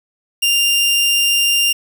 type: tone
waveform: sawtooth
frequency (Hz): 2794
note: F7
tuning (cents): 0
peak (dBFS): -9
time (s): 0.42-1.73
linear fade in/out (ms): 10
effects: 7-bit